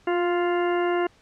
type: harmonic tone with a mistuned harmonic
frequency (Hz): 349.2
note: F4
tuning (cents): 0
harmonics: 1 / 2 / 3 / 4 / 5 / 6 / 8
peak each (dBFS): -22 / -28 / -32 / -34 / -36 / -38 / -40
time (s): 0.07-1.07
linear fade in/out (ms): 5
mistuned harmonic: 1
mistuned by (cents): +16
effects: pink hiss -58 dBFS RMS until 1.21 s + low-pass 6000 Hz 12 dB/octave